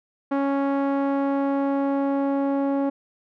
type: tone with low-pass filter sweep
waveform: sawtooth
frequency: 277.2 Hz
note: C#4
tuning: in tune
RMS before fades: -23 dBFS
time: 0.31-2.9 s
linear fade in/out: 10 ms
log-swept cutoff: 1200 to 750 Hz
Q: 1
effects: none